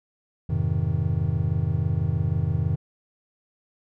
triangle chord, F minor seventh, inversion none, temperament just, 87.31 / 104.77 / 130.96 / 157.15 Hz, F2 / Ab2 / C3 / Eb3, 0 / +16 / +2 / +18 cents, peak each -25 dBFS, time 0.49-2.76 s, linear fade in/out 10 ms, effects none

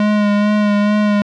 square tone with vibrato, 207.7 Hz, G#3, in tune, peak -12 dBFS, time 0-1.22 s, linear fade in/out 2 ms, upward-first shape sine, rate 2.3 Hz, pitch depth 22 cents each way, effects low-pass 3000 Hz 12 dB/octave

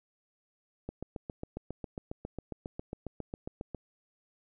click train, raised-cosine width 2 ms, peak -24 dBFS, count 22, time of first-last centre 0.89-3.747 s, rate 7.35 Hz, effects none

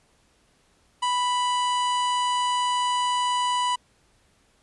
harmonic tone with a mistuned harmonic, 987.8 Hz, B5, in tune, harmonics 1 / 2 / 3 / 4 / 5 / 6 / 7 / 8 / 9, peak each -22 / -37 / -30 / -42 / -42 / -48 / -41 / -45 / -40 dBFS, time 1.02-3.76 s, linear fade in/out 10 ms, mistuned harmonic 5, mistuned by -32 cents, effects pink hiss -63 dBFS RMS until 4.62 s + resampled to 24000 Hz

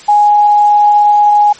sine tone, 830.6 Hz, G#5, in tune, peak -4 dBFS, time 0.08-1.53 s, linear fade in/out 10 ms, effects white hiss -35 dBFS RMS until 1.59 s + MP3 32 kbps

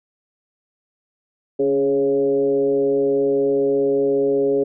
sine tone with frequency modulation, 415.3 Hz, G#4, in tune, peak -15 dBFS, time 1.59-4.64 s, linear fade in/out 10 ms, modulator 135 Hz, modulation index 0.8, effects none

